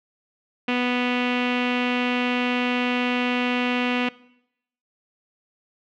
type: tone with low-pass filter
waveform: sawtooth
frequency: 246.9 Hz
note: B3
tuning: in tune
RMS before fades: -23 dBFS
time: 0.68-4.09 s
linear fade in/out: 5 ms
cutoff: 2700 Hz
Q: 4.2
effects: noise-tail reverb RT60 0.8 s tail -21 dB re dry